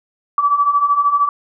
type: beating tone pair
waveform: sine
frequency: 1142 / 1155 Hz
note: D6 / D6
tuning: -49 / -29 cents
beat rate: 13 Hz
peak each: -18 / -13 dBFS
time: 0.38-1.29 s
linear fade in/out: 2 ms
effects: none